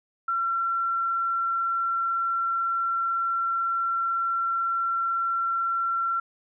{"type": "tone", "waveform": "sine", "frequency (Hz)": 1359, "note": "F6", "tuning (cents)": -48, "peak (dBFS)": -23, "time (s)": [0.28, 6.2], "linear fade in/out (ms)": 5, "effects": []}